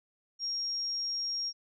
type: tone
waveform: sine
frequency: 5580 Hz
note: F8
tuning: 2 cents flat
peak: -31 dBFS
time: 0.39-1.53 s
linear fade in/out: 50 ms
effects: none